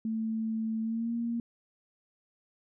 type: tone with pitch glide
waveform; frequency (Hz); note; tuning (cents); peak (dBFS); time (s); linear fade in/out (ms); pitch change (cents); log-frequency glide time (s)
sine; 222.1 to 233.8; A3 to A#3; +16 to +5; -29; 0.05-1.4; 2; +89; 0.82-1.13
effects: none